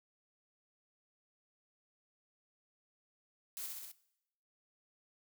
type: noise with echo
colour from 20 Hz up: blue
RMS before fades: -43 dBFS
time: 3.57-3.66 s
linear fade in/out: 0 ms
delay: 64 ms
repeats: 4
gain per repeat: -2 dB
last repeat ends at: 3.916 s
effects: noise-tail reverb RT60 0.8 s tail -19 dB re dry